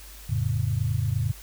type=chord; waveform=sine; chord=F augmented; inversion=none; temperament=equal; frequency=87.31 / 110 / 138.59 Hz; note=F2 / A2 / C#3; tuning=0 / 0 / 0 cents; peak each=-29 / -25 / -28 dBFS; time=0.29-1.32 s; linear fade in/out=10 ms; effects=added 50 Hz sine -44 dBFS peak until 1.42 s + white hiss -47 dBFS RMS until 1.42 s